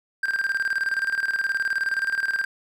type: tone with tremolo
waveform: triangle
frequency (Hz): 1585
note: G6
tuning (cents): +19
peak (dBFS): -18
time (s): 0.23-2.45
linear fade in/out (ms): 5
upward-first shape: square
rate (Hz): 19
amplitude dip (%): 70
effects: none